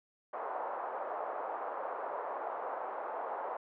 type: band-pass noise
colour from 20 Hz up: pink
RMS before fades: -39 dBFS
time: 0.33-3.57 s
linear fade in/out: 5 ms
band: 560 to 1100 Hz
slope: 24 dB/octave
effects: none